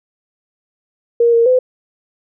sine tone with pitch steps, 470 / 463.9 / 508 Hz, A#4 / A#4 / B4, +14 / -8 / +49 cents, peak -8 dBFS, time 1.2-1.59 s, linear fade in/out 5 ms, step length 130 ms, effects none

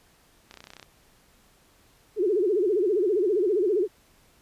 clicks, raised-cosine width 0.2 ms, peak -26 dBFS, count 11, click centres 0.511 / 0.541 / 0.573 / 0.605 / 0.641 / 0.671 / 0.704 / 0.735 / 0.767 / 0.797 / 0.828 s
sine tone with vibrato, 390 Hz, G4, 9 cents flat, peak -20 dBFS, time 2.16-3.88 s, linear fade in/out 50 ms, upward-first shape sine, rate 15 Hz, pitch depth 210 cents each way
effects pink hiss -60 dBFS RMS until 4.41 s + resampled to 32000 Hz

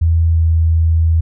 sine tone with pitch glide, 82.41 to 81.56 Hz, E2 to E2, 0 to -18 cents, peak -9 dBFS, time 0.01-1.21 s, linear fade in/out 10 ms, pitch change -18 cents, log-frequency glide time 0.32-0.37 s, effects none

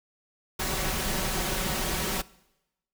pink noise with comb filter, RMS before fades -29 dBFS, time 0.59-2.22 s, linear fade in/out 10 ms, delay 5.3 ms, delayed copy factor +0.6, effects noise-tail reverb RT60 0.9 s tail -21 dB re dry

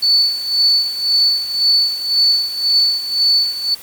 sine tone with tremolo, 4475 Hz, C#8, 16 cents sharp, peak -8 dBFS, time 0.02-3.75 s, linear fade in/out 10 ms, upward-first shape sine, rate 1.9 Hz, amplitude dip 75%, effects white hiss -36 dBFS RMS until 3.82 s + Opus 24 kbps

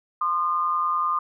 sine tone pair together, 1046.5 / 1216.7 Hz, C6 / D#6, 0 / -39 cents, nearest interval minor third, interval 261 cents, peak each -26 / -22 dBFS, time 0.21-1.19 s, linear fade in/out 5 ms, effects none

